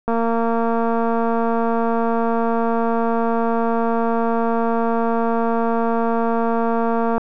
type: click train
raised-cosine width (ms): 1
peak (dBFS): -8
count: 1634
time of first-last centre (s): 0.08-7.18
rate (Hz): 230
effects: none